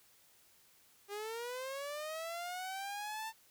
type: linear sweep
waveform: sawtooth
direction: up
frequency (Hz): 399.1 to 899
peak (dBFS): -36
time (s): 1.08-3.33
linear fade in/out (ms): 50
effects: white hiss -66 dBFS RMS until 3.5 s